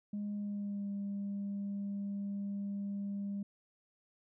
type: tone with pitch glide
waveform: sine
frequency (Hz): 205.9 to 200.4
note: G#3 to G3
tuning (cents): -15 to +38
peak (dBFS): -34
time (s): 0.13-3.43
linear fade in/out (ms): 5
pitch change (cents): -47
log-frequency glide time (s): 0.34-0.9
effects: tanh soft clip ceiling -33 dBFS